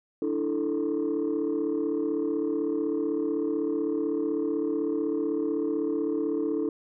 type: chord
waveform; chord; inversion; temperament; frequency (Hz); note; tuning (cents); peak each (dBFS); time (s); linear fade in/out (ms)
sine; D suspended second; none; equal; 293.7 / 329.6 / 440; D4 / E4 / A4; 0 / 0 / 0; -28; 0.22-6.69; 2
effects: tanh soft clip ceiling -20 dBFS